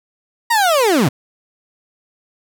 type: linear sweep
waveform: 30% pulse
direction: down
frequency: 960 to 110 Hz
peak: -9 dBFS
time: 0.5-1.09 s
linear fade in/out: 10 ms
effects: none